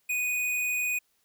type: tone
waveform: square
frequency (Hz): 2481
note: D#7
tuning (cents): -6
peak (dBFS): -27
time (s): 0.09-0.99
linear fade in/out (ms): 10
effects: white hiss -71 dBFS RMS until 1.24 s